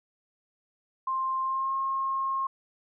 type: tone with pitch glide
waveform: sine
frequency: 1053 to 1074.5 Hz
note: C6 to C6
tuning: +11 to +46 cents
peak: -26 dBFS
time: 1.07-2.47 s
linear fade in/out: 5 ms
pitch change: +35 cents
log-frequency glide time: 1.42-1.73 s
effects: none